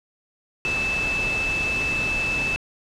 sine tone in noise, 2627 Hz, E7, 7 cents flat, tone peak -22 dBFS, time 0.65-2.56 s, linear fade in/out 0 ms, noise pink, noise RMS -30 dBFS, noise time 0.65-2.56 s, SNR +5 dB, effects low-pass 6000 Hz 12 dB/octave

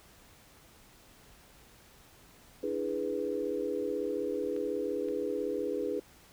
sine chord, E dominant seventh, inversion third, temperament equal, 293.7 / 329.6 / 415.3 / 493.9 Hz, D4 / E4 / G#4 / B4, 0 / 0 / 0 / 0 cents, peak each -38 / -39 / -34 / -35 dBFS, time 2.63-6 s, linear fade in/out 5 ms
clicks, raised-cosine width 0.3 ms, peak -35 dBFS, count 2, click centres 4.564 / 5.086 s
effects pink hiss -58 dBFS RMS until 6.32 s

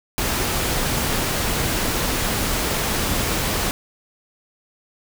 pink noise, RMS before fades -22 dBFS, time 0.18-3.71 s, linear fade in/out 0 ms, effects none

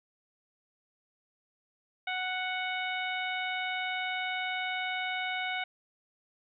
harmonic tone, 740 Hz, F#5, in tune, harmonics 1 / 2 / 3 / 4 / 5, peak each -36 / -37 / -35 / -41 / -42 dBFS, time 2.07-5.64 s, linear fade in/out 5 ms, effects none

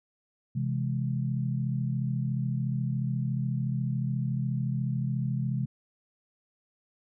sine chord, C augmented, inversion none, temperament equal, 130.81 / 164.81 / 207.7 Hz, C3 / E3 / G#3, 0 / 0 / 0 cents, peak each -28 / -34 / -34 dBFS, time 0.55-5.66 s, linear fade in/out 10 ms, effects none

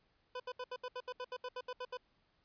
25% pulse tone bursts, 501 Hz, B4, 25 cents sharp, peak -36 dBFS, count 14, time 0.35-1.972 s, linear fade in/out 5 ms, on 49 ms, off 72 ms, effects pink hiss -75 dBFS RMS until 2.44 s + resampled to 11025 Hz

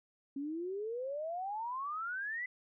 sine exponential sweep, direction up, 270.7 to 2029 Hz, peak -36 dBFS, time 0.36-2.46 s, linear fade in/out 5 ms, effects none

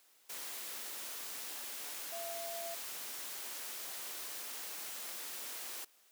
sine tone in noise, 678 Hz, E5, 49 cents sharp, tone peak -42 dBFS, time 2.12-2.75 s, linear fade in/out 10 ms, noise white, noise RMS -44 dBFS, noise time 0.29-5.85 s, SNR -1 dB, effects white hiss -67 dBFS RMS until 6.11 s + high-pass 300 Hz 12 dB/octave

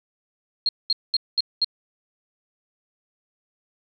sine tone bursts, 4237 Hz, C8, 21 cents sharp, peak -17 dBFS, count 5, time 0.66-1.645 s, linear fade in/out 2 ms, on 29 ms, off 210 ms, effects none

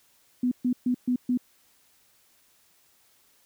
sine tone bursts, 248.4 Hz, B3, 10 cents sharp, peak -21 dBFS, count 5, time 0.43-1.375 s, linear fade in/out 5 ms, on 85 ms, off 130 ms, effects white hiss -63 dBFS RMS until 3.45 s

